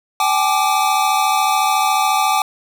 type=tone cluster; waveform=square; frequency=774 / 848 / 1183 Hz; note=G5 / G#5 / D6; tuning=-22 / +36 / +12 cents; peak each=-19 dBFS; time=0.2-2.42 s; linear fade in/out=2 ms; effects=none